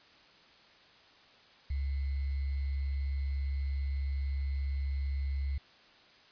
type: tone with sample-and-hold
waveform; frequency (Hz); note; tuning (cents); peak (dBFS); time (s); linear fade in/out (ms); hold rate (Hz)
sine; 68.8; C#2; -12; -30; 1.7-5.58; 5; 2100
effects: white hiss -59 dBFS RMS until 6.31 s + resampled to 11025 Hz